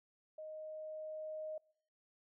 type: tone with level ramp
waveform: sine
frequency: 622.3 Hz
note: D#5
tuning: in tune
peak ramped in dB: -45 to -40 dBFS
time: 0.38-1.58 s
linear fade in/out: 5 ms
effects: noise-tail reverb RT60 0.7 s tail -26 dB re dry